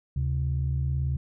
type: tone pair together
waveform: sine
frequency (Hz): 74.59 / 132.9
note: D2 / C3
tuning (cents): +27 / +27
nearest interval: minor seventh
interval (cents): 1000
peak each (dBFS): -26 / -26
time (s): 0.16-1.17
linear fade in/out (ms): 5
effects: tanh soft clip ceiling -18 dBFS